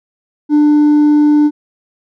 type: tone with hard clipping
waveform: triangle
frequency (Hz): 297.2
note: D4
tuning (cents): +21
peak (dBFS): -5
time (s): 0.49-1.51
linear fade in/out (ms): 50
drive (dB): 1
effects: none